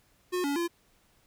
square tone with pitch steps, 361.2 / 283.8 / 342.3 Hz, F#4 / C#4 / F4, -42 / +41 / -35 cents, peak -28 dBFS, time 0.32-0.68 s, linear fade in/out 20 ms, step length 120 ms, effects pink hiss -66 dBFS RMS until 1.26 s

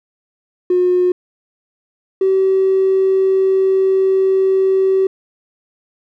triangle tone pair in turn, 360.8 / 382.3 Hz, F#4 / G4, -44 / -43 cents, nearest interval minor second, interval 101 cents, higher second, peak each -7 / -7 dBFS, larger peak neither, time 0.7-1.12 / 2.21-5.07 s, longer second, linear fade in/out 5 ms, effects tanh soft clip ceiling -8 dBFS

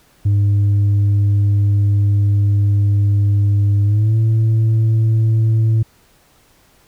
sine tone with pitch glide, 101.5 to 111.33 Hz, G#2 to A2, -39 to +21 cents, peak -8 dBFS, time 0.25-5.83 s, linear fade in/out 10 ms, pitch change +160 cents, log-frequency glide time 3.84-4.16 s, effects tanh soft clip ceiling -10 dBFS + pink hiss -53 dBFS RMS until 6.87 s

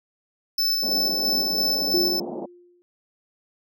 square tone with tremolo, 5274 Hz, E8, in tune, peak -20 dBFS, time 0.58-2.2 s, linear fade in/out 5 ms, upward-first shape square, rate 3 Hz, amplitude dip 25%
pink band-pass noise, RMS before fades -33 dBFS, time 0.82-2.46 s, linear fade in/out 10 ms, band 180 to 830 Hz, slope 48 dB/octave
sine tone with exponential decay, 352.5 Hz, F4, 16 cents sharp, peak -19 dBFS, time 1.94-2.82 s, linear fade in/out 0 ms, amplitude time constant 190 ms
effects none

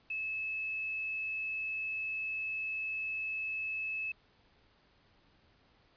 sine tone with quantisation, 2600 Hz, E7, 24 cents flat, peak -34 dBFS, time 0.1-4.12 s, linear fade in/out 5 ms, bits 9, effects pink hiss -67 dBFS RMS until 5.96 s + resampled to 11025 Hz

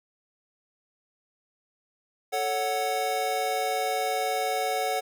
square chord, F# minor, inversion first, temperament equal, 440 / 554.4 / 740 Hz, A4 / C#5 / F#5, 0 / 0 / 0 cents, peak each -33 / -33 / -28 dBFS, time 2.32-5.01 s, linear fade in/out 20 ms, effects none

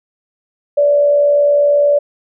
sine tone with frequency modulation, 579 Hz, D5, 25 cents flat, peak -8 dBFS, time 0.77-1.99 s, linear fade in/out 10 ms, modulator 68.4 Hz, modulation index 0.27, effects none

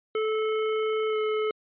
square tone with pitch glide, 435.3 to 430.8 Hz, A4 to A4, -19 to -37 cents, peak -25 dBFS, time 0.15-1.51 s, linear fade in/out 2 ms, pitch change -18 cents, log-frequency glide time 1.08-1.17 s, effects resampled to 8000 Hz

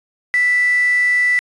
sine tone with quantisation, 1975.5 Hz, B6, in tune, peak -12 dBFS, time 0.34-1.39 s, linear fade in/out 0 ms, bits 5, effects resampled to 22050 Hz

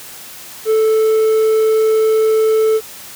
triangle tone, 438.7 Hz, A4, 5 cents flat, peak -8 dBFS, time 0.65-2.81 s, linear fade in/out 50 ms, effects white hiss -34 dBFS RMS until 3.15 s + high-pass 60 Hz 12 dB/octave

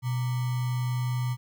sine tone with sample-and-hold, 124.3 Hz, B2, 12 cents sharp, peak -25 dBFS, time 0.02-1.37 s, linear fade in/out 50 ms, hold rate 1050 Hz, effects none

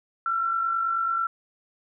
sine tone pair together, 1347.7 / 1396.9 Hz, E6 / F6, +38 / 0 cents, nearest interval minor second, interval 62 cents, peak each -23 / -33 dBFS, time 0.26-1.27 s, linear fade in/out 2 ms, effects none

